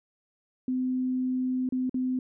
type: tone with dropouts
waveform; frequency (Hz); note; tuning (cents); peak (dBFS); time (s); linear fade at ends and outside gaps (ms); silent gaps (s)
sine; 255.6; C4; -40; -25; 0.68-2.19; 2; 1.69-1.723 / 1.895-1.943
effects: none